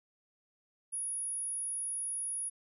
sine tone, 10370 Hz, E9, 29 cents flat, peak -33 dBFS, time 0.92-2.5 s, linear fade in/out 20 ms, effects tanh soft clip ceiling -30 dBFS

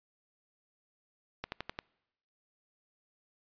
slowing click train, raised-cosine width 0.3 ms, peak -20 dBFS, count 5, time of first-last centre 1.44-1.789 s, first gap 81 ms, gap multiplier 1.05, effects noise-tail reverb RT60 0.9 s tail -26 dB re dry + resampled to 11025 Hz

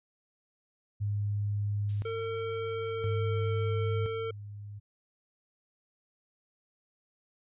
sine tone with tremolo, 102.7 Hz, G#2, 19 cents flat, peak -28 dBFS, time 1-4.8 s, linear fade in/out 20 ms, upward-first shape square, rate 0.49 Hz, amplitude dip 75%
violet noise with exponential decay, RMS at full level -42 dBFS, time 1.89-2.95 s, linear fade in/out 1 ms, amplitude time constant 230 ms
square tone with pitch glide, 453.2 to 450.3 Hz, A#4 to A4, -49 to +40 cents, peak -33 dBFS, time 2.05-4.31 s, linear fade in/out 5 ms, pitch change -11 cents, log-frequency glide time 2.69-3.58 s
effects resampled to 8000 Hz

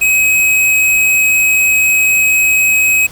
square tone, 2542 Hz, D#7, 36 cents sharp, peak -9 dBFS, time 0.01-3.07 s, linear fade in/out 10 ms, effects pink hiss -35 dBFS RMS until 3.11 s

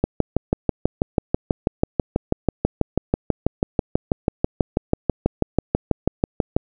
click train, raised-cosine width 2 ms, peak -3 dBFS, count 41, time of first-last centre 0.04-6.565 s, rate 6.13 Hz, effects none

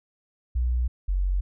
sine tone pair in turn, 61 / 46.39 Hz, B1 / F#1, -21 / +5 cents, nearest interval perfect fourth, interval 474 cents, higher first, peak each -21 dBFS, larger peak neither, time 0.55-0.88 / 1.08-1.41 s, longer neither, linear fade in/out 10 ms, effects none

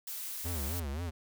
blue noise, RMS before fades -40 dBFS, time 0.07-0.8 s, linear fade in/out 5 ms
square tone with vibrato, 77.78 Hz, D#2, in tune, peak -35 dBFS, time 0.44-1.11 s, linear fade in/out 20 ms, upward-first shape sine, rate 3.8 Hz, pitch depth 230 cents each way
effects none

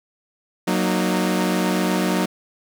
sawtooth chord, D# minor, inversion first, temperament equal with one note detuned, 185 / 233.1 / 307 Hz, F#3 / A#3 / D#4, 0 / 0 / -23 cents, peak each -17 / -21 / -20 dBFS, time 0.67-2.26 s, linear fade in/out 10 ms, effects none

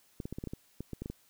clicks, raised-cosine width 3 ms, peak -25 dBFS, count 12, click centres 0.202 / 0.255 / 0.326 / 0.385 / 0.439 / 0.473 / 0.535 / 0.806 / 0.933 / 1.02 / 1.059 / 1.1 s, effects white hiss -66 dBFS RMS until 1.29 s

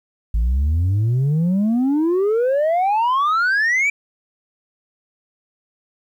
sine exponential sweep, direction up, 52.5 to 2355 Hz, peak -12 dBFS, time 0.34-3.9 s, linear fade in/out 5 ms, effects tanh soft clip ceiling -14 dBFS + 9-bit

